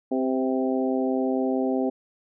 harmonic tone with a mistuned harmonic, 130.81 Hz, C3, in tune, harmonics 2 / 3 / 4 / 5 / 6, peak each -24 / -28 / -30 / -32 / -34 dBFS, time 0.11-1.9 s, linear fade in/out 10 ms, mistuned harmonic 4, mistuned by -16 cents, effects none

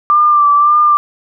sine tone with vibrato, 1182 Hz, D6, 11 cents sharp, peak -6 dBFS, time 0.1-0.97 s, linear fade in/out 0 ms, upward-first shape sine, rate 1.8 Hz, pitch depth 33 cents each way, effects none

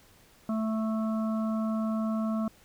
harmonic tone, 220 Hz, A3, in tune, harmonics 1 / 3 / 5 / 6, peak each -27 / -37 / -41 / -43 dBFS, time 0.49-2.48 s, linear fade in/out 2 ms, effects pink hiss -59 dBFS RMS until 2.64 s

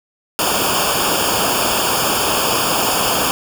pink noise with comb filter, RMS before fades -17 dBFS, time 0.39-3.31 s, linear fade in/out 0 ms, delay 0.5 ms, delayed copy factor -1, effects none

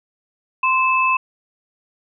sine tone pair together, 1039 / 2618 Hz, C6 / E7, -12 / -13 cents, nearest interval octave + major third, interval 1599 cents, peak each -16 / -18 dBFS, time 0.63-1.17 s, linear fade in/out 5 ms, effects none

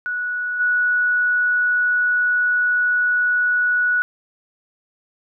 sine tone with level steps, 1469 Hz, F#6, 13 cents flat, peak -21 / -15 dBFS, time 0.06-4.02 s, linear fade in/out 0 ms, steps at 0.59 s, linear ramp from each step 20 ms, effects none

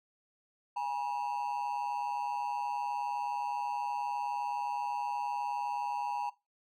triangle ring-modulated tone, 894 Hz, A5, 27 cents sharp, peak -27 dBFS, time 0.76-6.3 s, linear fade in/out 10 ms, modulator 69.6 Hz, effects noise-tail reverb RT60 0.2 s tail -17 dB re dry

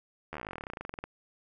slowing click train, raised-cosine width 0.5 ms, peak -23 dBFS, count 27, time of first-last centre 0.33-1.04 s, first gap 12 ms, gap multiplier 1.06, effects none

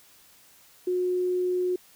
sine tone, 362.5 Hz, F#4, 35 cents flat, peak -23 dBFS, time 0.87-1.76 s, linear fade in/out 5 ms, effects white hiss -56 dBFS RMS until 1.95 s

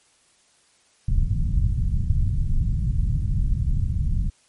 pink low-pass noise, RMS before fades -21 dBFS, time 1.08-4.3 s, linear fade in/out 5 ms, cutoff 140 Hz, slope 24 dB/octave, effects white hiss -60 dBFS RMS until 4.48 s + MP3 48 kbps

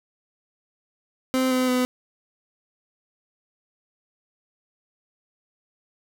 30% pulse tone with pitch steps, 259.4 / 255.5 / 251.7 Hz, C4 / C4 / B3, -15 / -41 / +33 cents, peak -17 dBFS, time 1.34-1.85 s, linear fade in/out 0 ms, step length 170 ms, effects none

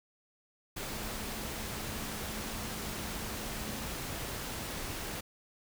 sine tone in noise, 216.3 Hz, A3, 29 cents flat, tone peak -47 dBFS, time 0.89-3.85 s, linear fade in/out 10 ms, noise pink, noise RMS -39 dBFS, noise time 0.76-5.21 s, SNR -11 dB, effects none

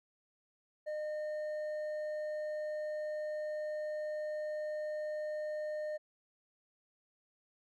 sine tone with hard clipping, 609 Hz, D#5, 37 cents flat, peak -37 dBFS, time 0.86-5.98 s, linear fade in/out 20 ms, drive 4 dB, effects none

